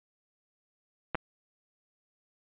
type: clicks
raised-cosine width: 0.5 ms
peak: -15 dBFS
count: 2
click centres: 1.147 / 1.153 s
effects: resampled to 8000 Hz